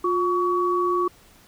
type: tone pair together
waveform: sine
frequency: 355.5 / 1128.6 Hz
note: F4 / C#6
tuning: +31 / +31 cents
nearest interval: octave + minor sixth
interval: 2000 cents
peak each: -22 dBFS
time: 0.04-1.08 s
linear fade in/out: 5 ms
effects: pink hiss -53 dBFS RMS until 1.47 s